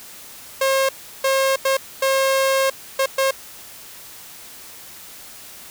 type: tone bursts at uneven times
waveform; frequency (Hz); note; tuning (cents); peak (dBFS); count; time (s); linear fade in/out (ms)
sawtooth; 537; C5; +45; -12; 6; 0.61-0.89 / 1.24-1.56 / 1.65-1.77 / 2.02-2.7 / 2.99-3.06 / 3.18-3.31; 5
effects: white hiss -40 dBFS RMS until 5.7 s